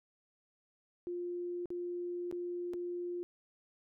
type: tone with dropouts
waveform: sine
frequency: 351.8 Hz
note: F4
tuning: 13 cents sharp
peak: -36 dBFS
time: 1.07-3.23 s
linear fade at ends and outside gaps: 0 ms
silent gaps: 1.657-1.704 / 2.313-2.325 / 2.735-2.74 s
effects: none